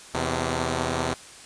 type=tone pair together; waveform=5% pulse; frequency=82.07 / 128.3 Hz; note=E2 / C3; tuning=-7 / -34 cents; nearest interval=minor sixth; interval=773 cents; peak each=-16 dBFS; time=0.14-1.14 s; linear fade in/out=5 ms; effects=white hiss -45 dBFS RMS until 1.45 s + resampled to 22050 Hz

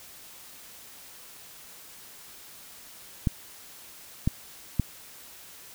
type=clicks; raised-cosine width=5 ms; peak=-10 dBFS; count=3; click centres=3.272 / 4.275 / 4.797 s; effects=white hiss -48 dBFS RMS until 5.74 s

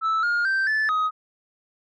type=tone with pitch steps; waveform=sine; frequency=1314 / 1420 / 1563 / 1744 / 1258 Hz; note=E6 / F6 / G6 / A6 / D#6; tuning=-6 / +28 / -6 / -16 / +19 cents; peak=-17 dBFS; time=0.01-1.11 s; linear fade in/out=50 ms; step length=220 ms; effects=tanh soft clip ceiling -19 dBFS

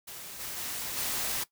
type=noise with level steps; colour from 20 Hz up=white; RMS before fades=-43 / -38 / -36 / -32 dBFS; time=0.07-1.44 s; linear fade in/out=10 ms; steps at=0.39 / 0.56 / 0.96 s; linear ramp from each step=20 ms; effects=noise-tail reverb RT60 0.1 s tail -17 dB re dry

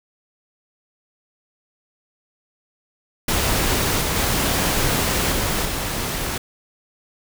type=noise with level steps; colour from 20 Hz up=pink; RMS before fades=-20 / -22 / -20 / -22 / -25 dBFS; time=3.28-6.38 s; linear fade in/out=5 ms; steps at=4.01 / 4.16 / 5.32 / 5.65 s; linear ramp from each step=2 ms; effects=none

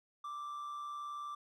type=tone with amplitude modulation; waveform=triangle; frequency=1174.7 Hz; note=D6; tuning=in tune; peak=-37 dBFS; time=0.24-1.35 s; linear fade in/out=5 ms; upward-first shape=sine; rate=139 Hz; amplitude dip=35%; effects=none

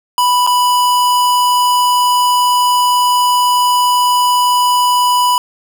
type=tone with dropouts; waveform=square; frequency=987.8 Hz; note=B5; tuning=in tune; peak=-10 dBFS; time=0.18-5.38 s; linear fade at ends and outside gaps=1 ms; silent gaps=0.466-0.473 s; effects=none

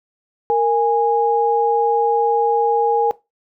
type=tone pair together; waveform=sine; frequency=463.4 / 825.7 Hz; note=A#4 / G#5; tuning=-10 / -10 cents; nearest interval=minor seventh; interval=1000 cents; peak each=-16 / -16 dBFS; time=0.5-3.11 s; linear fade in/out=0 ms; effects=noise-tail reverb RT60 0.2 s tail -18 dB re dry

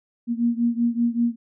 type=beating tone pair; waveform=sine; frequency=234 / 239.2 Hz; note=A#3 / A#3; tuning=+7 / +45 cents; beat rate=5.2 Hz; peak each=-21 / -23 dBFS; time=0.27-1.36 s; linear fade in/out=50 ms; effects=none

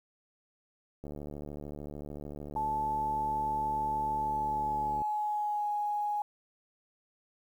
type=click train; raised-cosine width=2 ms; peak=-29 dBFS; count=293; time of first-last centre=1.04-5.018 s; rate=73.4 Hz
type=tone with pitch glide; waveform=sine; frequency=870 to 832.2 Hz; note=A5 to G#5; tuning=-20 to +3 cents; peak=-29 dBFS; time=2.56-6.22 s; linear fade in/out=2 ms; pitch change=-77 cents; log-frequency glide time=4.17-5.68 s
effects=10-bit

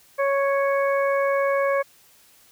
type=harmonic tone; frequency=554.4 Hz; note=C#5; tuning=in tune; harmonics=1 / 2 / 3 / 4; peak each=-20 / -26 / -30 / -32 dBFS; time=0.18-1.83 s; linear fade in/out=20 ms; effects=white hiss -55 dBFS RMS until 2.51 s

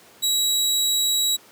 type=tone; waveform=25% pulse; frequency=3878 Hz; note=B7; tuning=32 cents flat; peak=-15 dBFS; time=0.22-1.37 s; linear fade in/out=20 ms; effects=pink hiss -50 dBFS RMS until 1.51 s + high-pass 200 Hz 12 dB/octave

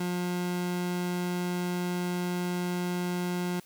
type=tone; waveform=30% pulse; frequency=178 Hz; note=F3; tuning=33 cents sharp; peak=-26 dBFS; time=0-3.6 s; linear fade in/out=5 ms; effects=white hiss -57 dBFS RMS until 3.65 s

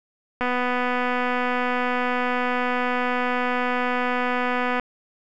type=click train; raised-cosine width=0.5 ms; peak=-10 dBFS; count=1089; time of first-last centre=0.41-4.797 s; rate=248 Hz; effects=none

